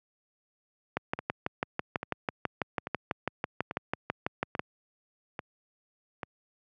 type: two click trains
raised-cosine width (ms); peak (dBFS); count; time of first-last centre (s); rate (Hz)
0.5; -19 / -13; 7 / 23; 1.19-6.232 / 0.97-4.594; 1.19 / 6.07
effects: high-pass 100 Hz 12 dB/octave